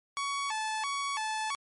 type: tone with vibrato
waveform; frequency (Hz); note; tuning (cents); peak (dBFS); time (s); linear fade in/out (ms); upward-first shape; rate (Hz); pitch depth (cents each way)
sawtooth; 987.8; B5; 0; -27; 0.17-1.55; 0; square; 1.5; 220
effects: MP3 48 kbps